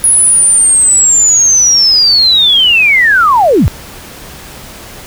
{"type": "linear sweep", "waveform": "sine", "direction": "down", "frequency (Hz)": [10500, 45.46], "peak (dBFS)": -4, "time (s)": [0.04, 3.68], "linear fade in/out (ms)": 0, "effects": ["pink hiss -30 dBFS RMS until 5.06 s"]}